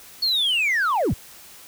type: linear sweep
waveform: sine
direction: down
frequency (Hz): 4425 to 39.25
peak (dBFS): -16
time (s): 0.22-1.14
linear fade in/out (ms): 10
effects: tanh soft clip ceiling -17 dBFS + white hiss -45 dBFS RMS until 1.67 s